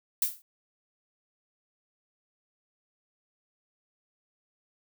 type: noise with exponential decay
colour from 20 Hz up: violet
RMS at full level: -22 dBFS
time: 0.22-0.42 s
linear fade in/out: 2 ms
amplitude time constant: 42 ms
effects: none